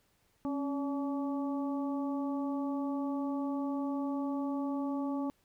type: harmonic tone with a mistuned harmonic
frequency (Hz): 285.3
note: C#4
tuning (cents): +50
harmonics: 1 / 2 / 3 / 4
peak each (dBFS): -32 / -42 / -43 / -46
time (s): 0.45-5.3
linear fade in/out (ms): 0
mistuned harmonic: 1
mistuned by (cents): -58
effects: pink hiss -72 dBFS RMS until 5.44 s